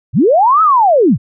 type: linear two-way sweep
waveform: sine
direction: up then down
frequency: 82.41 to 1320 to 82.41 Hz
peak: -6 dBFS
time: 0.13-1.18 s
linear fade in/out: 50 ms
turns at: 0.62 s
effects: none